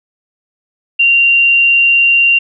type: tone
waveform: sine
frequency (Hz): 2768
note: F7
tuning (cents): -16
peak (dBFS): -6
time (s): 0.99-2.39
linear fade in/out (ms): 10
effects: none